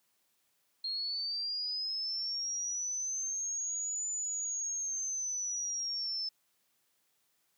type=linear two-way sweep; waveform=sine; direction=up then down; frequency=4217 to 7030 to 5240 Hz; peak=-33 dBFS; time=0.84-6.29 s; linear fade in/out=5 ms; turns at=4.09 s; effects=white hiss -75 dBFS RMS until 7.57 s + high-pass 100 Hz 12 dB/octave